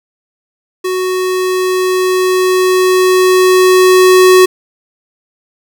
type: tone with level ramp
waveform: square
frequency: 370 Hz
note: F#4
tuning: in tune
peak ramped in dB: -14 to -3 dBFS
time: 0.84-4.46 s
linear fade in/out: 10 ms
effects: none